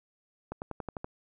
accelerating click train, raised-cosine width 1 ms, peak -22 dBFS, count 7, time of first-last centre 0.52-1.045 s, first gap 99 ms, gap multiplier 0.95, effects none

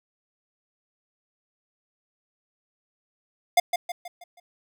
square tone with echo, 705 Hz, F5, 16 cents sharp, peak -15 dBFS, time 3.57-3.6 s, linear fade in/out 5 ms, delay 160 ms, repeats 5, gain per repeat -7 dB, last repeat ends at 4.4 s, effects none

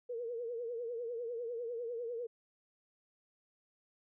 sine tone with vibrato, 472.3 Hz, A#4, 23 cents sharp, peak -37 dBFS, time 0.09-2.27 s, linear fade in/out 10 ms, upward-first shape triangle, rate 10 Hz, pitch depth 100 cents each way, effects none

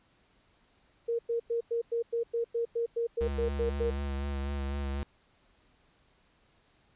sine tone bursts, 466.2 Hz, A#4, in tune, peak -27 dBFS, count 14, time 1.08-3.907 s, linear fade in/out 10 ms, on 110 ms, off 99 ms
square tone with vibrato, 69.8 Hz, C#2, 13 cents sharp, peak -32 dBFS, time 3.21-5.03 s, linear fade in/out 0 ms, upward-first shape sine, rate 4 Hz, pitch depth 32 cents each way
effects pink hiss -67 dBFS RMS until 6.95 s + resampled to 8000 Hz

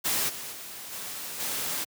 white noise with level steps, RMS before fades -27 / -38 / -41 / -37 / -31 dBFS, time 0.04-1.85 s, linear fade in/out 20 ms, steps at 0.28 / 0.51 / 0.91 / 1.39 s, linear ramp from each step 20 ms, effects high-pass 100 Hz 12 dB/octave

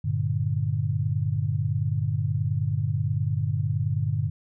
sine chord, G minor, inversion none, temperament equal, 98 / 116.54 / 146.83 Hz, G2 / Bb2 / D3, 0 / 0 / 0 cents, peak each -27 dBFS, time 0.04-4.3 s, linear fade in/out 10 ms, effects none

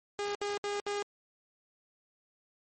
sawtooth tone bursts, 408.1 Hz, G#4, 30 cents flat, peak -28 dBFS, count 4, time 0.19-1.025 s, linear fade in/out 0 ms, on 160 ms, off 65 ms, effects MP3 32 kbps

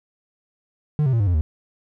triangle tone with pitch steps, 150.4 / 131.69 / 115.31 / 100.96 / 88.4 / 77.4 Hz, D3 / C3 / A#2 / G#2 / F2 / D#2, +42 / +12 / -18 / -48 / +22 / -9 cents, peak -14 dBFS, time 0.99-1.41 s, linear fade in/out 0 ms, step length 70 ms, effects none

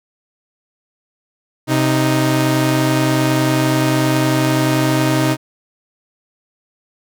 sawtooth tone pair together, 130.81 / 311.1 Hz, C3 / D#4, 0 / 0 cents, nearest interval octave + minor third, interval 1500 cents, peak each -12 dBFS, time 1.67-5.37 s, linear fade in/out 50 ms, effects none

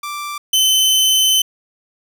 sawtooth tone pair in turn, 1174.7 / 3054 Hz, D6 / G7, 0 / -46 cents, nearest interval octave + perfect fourth, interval 1654 cents, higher second, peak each -20 / -8 dBFS, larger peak second, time 0.03-0.38 / 0.53-1.42 s, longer second, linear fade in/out 5 ms, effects none

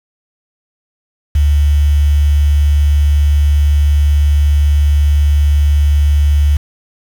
sine tone with quantisation, 72.7 Hz, D2, 17 cents flat, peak -7 dBFS, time 1.35-6.57 s, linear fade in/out 5 ms, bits 5, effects none

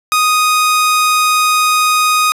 sawtooth tone, 1244.5 Hz, D#6, in tune, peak -6 dBFS, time 0.12-2.32 s, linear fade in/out 0 ms, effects resampled to 32000 Hz + 8-bit

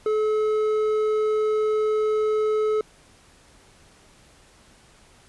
sine tone with hard clipping, 430 Hz, A4, 40 cents flat, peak -21 dBFS, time 0.06-2.81 s, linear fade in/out 2 ms, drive 6 dB, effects pink hiss -54 dBFS RMS until 5.28 s + resampled to 24000 Hz

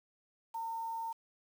sine tone with quantisation, 910 Hz, A#5, 42 cents flat, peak -36 dBFS, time 0.54-1.13 s, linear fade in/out 10 ms, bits 9, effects none

